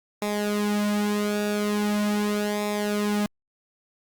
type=tone with flanger; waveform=sawtooth; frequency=207.7 Hz; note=G#3; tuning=in tune; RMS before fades=-25 dBFS; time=0.22-3.26 s; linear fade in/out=0 ms; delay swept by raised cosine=0.66 to 3.86 ms; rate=0.41 Hz; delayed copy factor=-0.7; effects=Opus 48 kbps